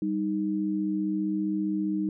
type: tone pair together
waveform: sine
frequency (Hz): 196 / 311.1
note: G3 / D#4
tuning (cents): 0 / 0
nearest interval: minor sixth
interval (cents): 800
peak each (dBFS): -29 / -27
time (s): 0.02-2.09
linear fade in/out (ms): 2
effects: none